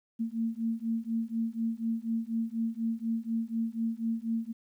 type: beating tone pair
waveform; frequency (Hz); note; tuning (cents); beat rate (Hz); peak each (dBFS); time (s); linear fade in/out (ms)
sine; 225.4 / 229.5; A3 / A#3; +42 / -27; 4.1; -32 / -32; 0.19-4.53; 20
effects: 11-bit